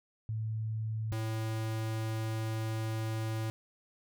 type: tone pair in turn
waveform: sine / square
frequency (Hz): 110 / 110.83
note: A2 / A2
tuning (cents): 0 / +13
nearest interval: unison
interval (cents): 13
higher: second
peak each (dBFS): -32 / -33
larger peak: first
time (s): 0.29-1.12 / 1.12-3.5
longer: second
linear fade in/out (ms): 0
effects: none